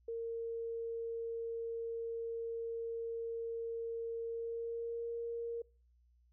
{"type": "tone with pitch glide", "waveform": "sine", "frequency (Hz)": [460, 466.4], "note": ["A#4", "A#4"], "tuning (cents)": [-23, 1], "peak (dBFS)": -37, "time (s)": [0.08, 5.62], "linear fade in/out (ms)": 5, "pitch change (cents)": 24, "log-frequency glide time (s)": [4.24, 5.08], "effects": ["noise-tail reverb RT60 0.4 s tail -26 dB re dry", "added 60 Hz sine -66 dBFS peak until 6.32 s"]}